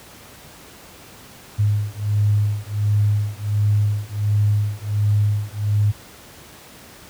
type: beating tone pair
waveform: sine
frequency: 103.3 / 104.7 Hz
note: G#2 / G#2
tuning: -9 / +15 cents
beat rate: 1.4 Hz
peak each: -19 dBFS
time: 1.58-5.92 s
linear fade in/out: 20 ms
effects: pink hiss -43 dBFS RMS until 7.09 s + high-pass 60 Hz 12 dB/octave